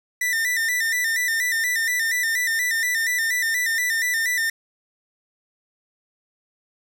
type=tone with vibrato; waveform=45% pulse; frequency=1891 Hz; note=A#6; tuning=24 cents sharp; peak=-20 dBFS; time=0.21-4.5 s; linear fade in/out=5 ms; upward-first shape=square; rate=4.2 Hz; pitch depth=76 cents each way; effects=none